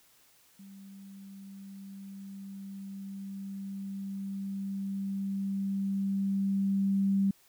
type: tone with level ramp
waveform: sine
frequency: 196 Hz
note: G3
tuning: in tune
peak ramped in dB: -47 to -23 dBFS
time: 0.59-7.31 s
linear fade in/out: 5 ms
effects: white hiss -63 dBFS RMS until 7.48 s